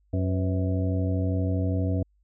harmonic tone with a mistuned harmonic, 92.5 Hz, F#2, in tune, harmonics 1 / 2 / 3 / 4 / 5 / 6 / 7, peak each -24 / -33 / -30 / -43 / -36 / -47 / -37 dBFS, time 0.13-2.03 s, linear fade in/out 5 ms, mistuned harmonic 5, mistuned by +110 cents, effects added 50 Hz sine -62 dBFS peak until 2.23 s

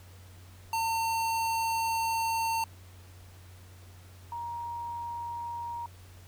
square / sine tone pair in turn, 906 / 942.4 Hz, A#5 / A#5, -50 / +19 cents, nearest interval minor second, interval 69 cents, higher second, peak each -28 / -34 dBFS, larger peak first, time 0.73-2.64 / 4.32-5.86 s, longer first, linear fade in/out 2 ms, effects added 91 Hz sine -49 dBFS peak until 6.27 s + pink hiss -57 dBFS RMS until 6.27 s

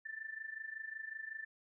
sine tone with amplitude modulation, 1770 Hz, A6, 10 cents sharp, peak -39 dBFS, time 0.05-1.45 s, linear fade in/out 10 ms, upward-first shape sine, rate 25.4 Hz, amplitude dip 80%, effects none

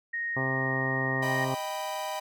sine tone, 1864.7 Hz, A#6, in tune, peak -29 dBFS, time 0.13-1.45 s, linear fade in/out 10 ms
harmonic tone, 132.2 Hz, C3, 18 cents sharp, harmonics 1 / 2 / 3 / 4 / 5 / 6 / 7 / 8 / 9, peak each -32 / -35 / -37 / -38 / -39 / -40 / -40 / -41 / -42 dBFS, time 0.36-1.55 s, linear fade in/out 10 ms
45% pulse chord, Eb augmented, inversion none, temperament equal, 622.3 / 784 / 987.8 Hz, Eb5 / G5 / B5, 0 / 0 / 0 cents, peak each -36 dBFS, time 1.22-2.2 s, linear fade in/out 10 ms
effects none

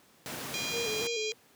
pink noise, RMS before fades -38 dBFS, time 0.26-1.07 s, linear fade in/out 0 ms
harmonic tone, 809 Hz, G#5, 46 cents flat, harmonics 3 / 4 / 5 / 6 / 7 / 8 / 9, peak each -37 / -39 / -41 / -43 / -44 / -45 / -46 dBFS, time 0.54-1.32 s, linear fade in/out 0 ms
sine tone with vibrato, 450 Hz, A4, 39 cents sharp, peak -33 dBFS, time 0.71-1.34 s, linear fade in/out 50 ms, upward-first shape square, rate 3.3 Hz, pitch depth 69 cents each way
effects pink hiss -61 dBFS RMS until 1.55 s + high-pass 150 Hz 12 dB/octave

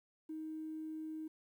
triangle tone, 314.2 Hz, D#4, 17 cents sharp, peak -37 dBFS, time 0.29-1.28 s, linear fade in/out 10 ms, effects tanh soft clip ceiling -39 dBFS + 12-bit

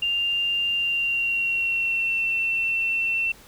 sine tone with pitch glide, 2794 to 2696 Hz, F7 to E7, 0 to +38 cents, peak -21 dBFS, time 0.02-3.32 s, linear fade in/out 5 ms, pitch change -62 cents, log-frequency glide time 0.72-2.2 s, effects pink hiss -49 dBFS RMS until 3.47 s

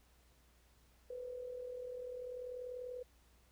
sine tone with amplitude modulation, 497.8 Hz, B4, 14 cents sharp, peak -40 dBFS, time 1.1-3.03 s, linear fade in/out 5 ms, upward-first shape sine, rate 40.3 Hz, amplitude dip 55%, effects added 60 Hz sine -67 dBFS peak until 3.51 s + pink hiss -71 dBFS RMS until 3.51 s

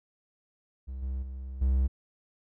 triangle tone with level steps, 65.41 Hz, C2, in tune, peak -33 / -28 / -34 / -20 dBFS, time 0.87-1.88 s, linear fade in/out 20 ms, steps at 1.02 / 1.22 / 1.61 s, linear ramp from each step 10 ms, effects none

